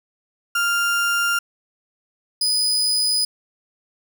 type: tone pair in turn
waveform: 35% pulse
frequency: 1396.9 / 4978 Hz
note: F6 / D#8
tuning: 0 / 0 cents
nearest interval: octave + minor seventh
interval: 2200 cents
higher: second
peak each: -16 dBFS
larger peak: neither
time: 0.55-1.39 / 2.41-3.25 s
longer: neither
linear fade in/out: 5 ms
effects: none